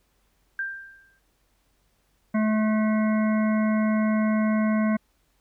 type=tone with exponential decay; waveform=sine; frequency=1583 Hz; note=G6; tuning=17 cents sharp; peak=-24 dBFS; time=0.59-1.19 s; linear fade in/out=2 ms; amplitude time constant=130 ms
type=harmonic tone; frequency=216.1 Hz; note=A3; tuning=31 cents flat; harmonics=1 / 3 / 5 / 7 / 9 / 10; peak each=-20 / -30 / -34 / -37 / -39 / -40 dBFS; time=2.34-4.97 s; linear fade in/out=10 ms
effects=added 46 Hz sine -69 dBFS peak until 5.4 s + pink hiss -69 dBFS RMS until 5.4 s